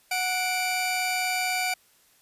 sawtooth tone pair together, 735.8 / 2336 Hz, F#5 / D7, -10 / -10 cents, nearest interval octave + minor sixth, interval 2000 cents, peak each -24 dBFS, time 0.11-1.74 s, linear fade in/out 5 ms, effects white hiss -61 dBFS RMS until 2.21 s + resampled to 32000 Hz

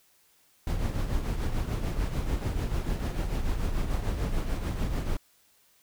brown noise with tremolo, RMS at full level -26 dBFS, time 0.67-5.17 s, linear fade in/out 2 ms, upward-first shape triangle, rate 6.8 Hz, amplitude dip 60%, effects white hiss -64 dBFS RMS until 5.82 s

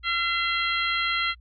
harmonic tone with a mistuned harmonic, 682 Hz, F5, 41 cents flat, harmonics 2 / 3 / 4 / 5 / 6, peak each -28 / -27 / -32 / -30 / -33 dBFS, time 0.03-1.35 s, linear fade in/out 50 ms, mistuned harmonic 5, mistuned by -83 cents, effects added 60 Hz sine -48 dBFS peak until 1.4 s + AAC 48 kbps

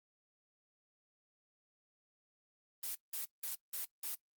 blue noise bursts, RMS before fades -40 dBFS, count 5, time 2.83-4.15 s, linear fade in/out 5 ms, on 120 ms, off 180 ms, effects noise-tail reverb RT60 0.1 s tail -21 dB re dry + Opus 24 kbps

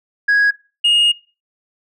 sine tone pair in turn, 1657 / 2855 Hz, G#6 / F7, -4 / +37 cents, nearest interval major sixth, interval 941 cents, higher second, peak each -8 dBFS, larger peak neither, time 0.28-0.51 / 0.84-1.12 s, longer second, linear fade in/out 10 ms, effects noise-tail reverb RT60 0.3 s tail -18 dB re dry + tanh soft clip ceiling -9 dBFS

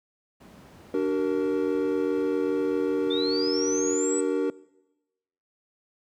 brown noise, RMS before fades -42 dBFS, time 0.4-3.97 s, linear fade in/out 10 ms
triangle chord, D augmented, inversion none, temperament equal with one note detuned, 293.7 / 378.6 / 466.2 Hz, D4 / F#4 / A#4, 0 / +40 / 0 cents, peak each -25 dBFS, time 0.94-4.5 s, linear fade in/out 2 ms
sine linear sweep, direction up, 3496 to 8040 Hz, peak -29 dBFS, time 3.1-4.21 s, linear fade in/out 10 ms
effects noise-tail reverb RT60 1.0 s tail -22 dB re dry + high-pass 150 Hz 12 dB/octave

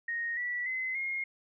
sine tone with pitch steps, 1864.7 / 1952.9 / 2045 / 2142 Hz, A#6 / B6 / C7 / C7, 0 / -20 / -40 / +40 cents, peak -31 dBFS, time 0.08-1.24 s, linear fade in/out 5 ms, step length 290 ms, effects none

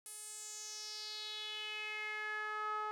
sawtooth tone with band-pass filter sweep, 426.2 Hz, G#4, 45 cents sharp, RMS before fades -43 dBFS, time 0.06-2.91 s, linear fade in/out 0 ms, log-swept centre 10000 to 1100 Hz, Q 4.5, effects none

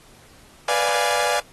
sawtooth chord, B diminished seventh, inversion none, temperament equal, 493.9 / 587.3 / 698.5 / 830.6 Hz, B4 / D5 / F5 / Ab5, 0 / 0 / 0 / 0 cents, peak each -23 / -21 / -22 / -20 dBFS, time 0.68-1.4 s, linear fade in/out 5 ms, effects pink hiss -51 dBFS RMS until 1.52 s + AAC 32 kbps

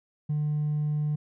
sine tone with hard clipping, 150 Hz, D3, 37 cents sharp, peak -25 dBFS, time 0.29-1.16 s, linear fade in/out 10 ms, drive 1 dB, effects none

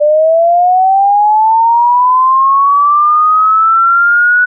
sine linear sweep, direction up, 587.3 to 1480 Hz, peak -5 dBFS, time 0-4.46 s, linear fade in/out 20 ms, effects none

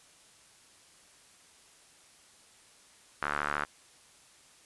sawtooth tone with band-pass filter, 73.42 Hz, D2, in tune, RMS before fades -33 dBFS, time 3.22-3.65 s, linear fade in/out 5 ms, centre 1400 Hz, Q 3.4, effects white hiss -59 dBFS RMS until 4.65 s + resampled to 24000 Hz

